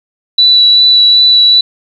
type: tone with vibrato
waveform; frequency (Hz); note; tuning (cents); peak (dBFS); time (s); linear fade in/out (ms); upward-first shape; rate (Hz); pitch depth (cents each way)
sine; 3951; B7; 0; -3; 0.38-1.61; 5; sine; 2.6; 10
effects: 7-bit